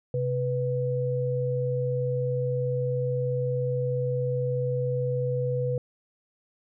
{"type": "tone pair together", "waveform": "sine", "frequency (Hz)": [130.82, 493.9], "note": ["C3", "B4"], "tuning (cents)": [0, 0], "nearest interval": "octave + major seventh", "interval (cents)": 2300, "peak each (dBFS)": -27, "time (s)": [0.14, 5.78], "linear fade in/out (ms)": 2, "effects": []}